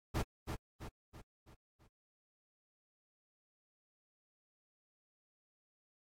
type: noise with echo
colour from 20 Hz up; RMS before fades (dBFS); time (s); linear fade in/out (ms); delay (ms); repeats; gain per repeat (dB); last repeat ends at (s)
brown; -31; 0.14-0.23; 20; 330; 5; -6; 1.88
effects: AAC 48 kbps